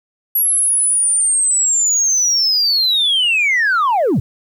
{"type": "linear sweep", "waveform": "sine", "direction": "down", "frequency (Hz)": [11490, 87.3], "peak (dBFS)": -10, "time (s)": [0.35, 4.2], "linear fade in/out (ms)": 5, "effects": ["tanh soft clip ceiling -10 dBFS", "8-bit"]}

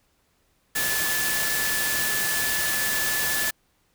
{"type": "tone in noise", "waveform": "sine", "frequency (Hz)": 1734, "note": "A6", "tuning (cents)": -26, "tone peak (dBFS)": -27, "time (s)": [0.75, 3.51], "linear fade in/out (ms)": 10, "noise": "white", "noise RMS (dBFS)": -26, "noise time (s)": [0.75, 3.51], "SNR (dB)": -4, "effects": ["pink hiss -67 dBFS RMS until 3.94 s"]}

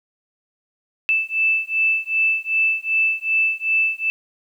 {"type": "beating tone pair", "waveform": "sine", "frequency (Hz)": [2637, 2639.6], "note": ["E7", "E7"], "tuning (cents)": [0, 2], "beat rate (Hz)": 2.6, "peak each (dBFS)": -20, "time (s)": [1.09, 4.1], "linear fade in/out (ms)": 0, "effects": ["9-bit"]}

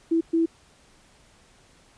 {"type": "tone bursts at uneven times", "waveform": "sine", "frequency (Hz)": 329.6, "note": "E4", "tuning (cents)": 0, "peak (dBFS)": -18, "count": 2, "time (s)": [[0.11, 0.21], [0.33, 0.46]], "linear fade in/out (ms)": 10, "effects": ["pink hiss -57 dBFS RMS until 1.97 s", "resampled to 22050 Hz"]}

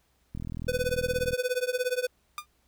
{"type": "click train", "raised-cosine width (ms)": 5, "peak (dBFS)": -24, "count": 41, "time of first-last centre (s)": [0.35, 1.333], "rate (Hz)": 40.7}
{"type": "tone with tremolo", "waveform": "square", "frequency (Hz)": 500, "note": "B4", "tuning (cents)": 21, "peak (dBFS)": -23, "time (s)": [0.68, 2.07], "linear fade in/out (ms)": 5, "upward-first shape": "triangle", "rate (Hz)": 17, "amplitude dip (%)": 100}
{"type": "tone with exponential decay", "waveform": "sawtooth", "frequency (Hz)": 1206, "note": "D6", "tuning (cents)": 46, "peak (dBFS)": -25, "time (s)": [2.38, 2.46], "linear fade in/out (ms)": 1, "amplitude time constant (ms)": 17}
{"effects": ["added 64 Hz sine -70 dBFS peak until 2.67 s", "pink hiss -70 dBFS RMS until 2.67 s"]}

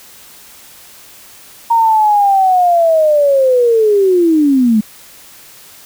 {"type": "linear sweep", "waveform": "sine", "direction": "down", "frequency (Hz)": [932.3, 207.7], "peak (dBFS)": -7, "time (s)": [1.7, 4.81], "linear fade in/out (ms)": 10, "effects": ["white hiss -39 dBFS RMS until 5.85 s"]}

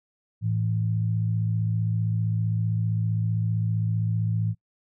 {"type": "tone pair together", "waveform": "sine", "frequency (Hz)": [109.43, 164.81], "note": ["A2", "E3"], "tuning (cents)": [-9, 0], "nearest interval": "perfect fifth", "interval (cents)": 709, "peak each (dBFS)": [-23, -29], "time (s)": [0.41, 4.55], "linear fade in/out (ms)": 50, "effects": ["noise-tail reverb RT60 0.1 s tail -24 dB re dry"]}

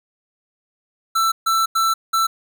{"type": "tone bursts at uneven times", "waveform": "square", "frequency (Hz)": 1333, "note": "E6", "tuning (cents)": 19, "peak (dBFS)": -16, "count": 4, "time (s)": [[1.15, 1.32], [1.46, 1.66], [1.75, 1.94], [2.13, 2.27]], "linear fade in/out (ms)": 10, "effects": []}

